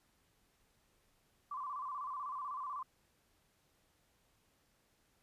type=tone with vibrato; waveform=sine; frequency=1093 Hz; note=C#6; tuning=25 cents flat; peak=-39 dBFS; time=1.51-2.83 s; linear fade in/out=5 ms; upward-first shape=square; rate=16 Hz; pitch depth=97 cents each way; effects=pink hiss -74 dBFS RMS until 5.22 s + resampled to 32000 Hz